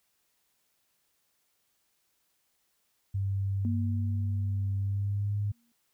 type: tone with pitch glide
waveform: sine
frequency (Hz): 98 to 102.69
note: G2 to G#2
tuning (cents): 0 to -19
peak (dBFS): -27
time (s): 3.14-5.52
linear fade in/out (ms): 10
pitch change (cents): +81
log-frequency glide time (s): 4.76-5.37
type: tone with exponential decay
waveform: sine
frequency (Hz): 234.6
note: A#3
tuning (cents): +11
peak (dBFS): -29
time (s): 3.65-5.72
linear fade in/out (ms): 0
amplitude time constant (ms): 450
effects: white hiss -74 dBFS RMS until 5.93 s